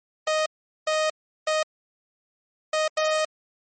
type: tone bursts at uneven times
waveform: sawtooth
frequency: 622.3 Hz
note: D#5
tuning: in tune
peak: -17 dBFS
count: 5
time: 0.27-0.46 / 0.87-1.1 / 1.47-1.63 / 2.73-2.88 / 2.97-3.25 s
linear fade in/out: 5 ms
effects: MP3 32 kbps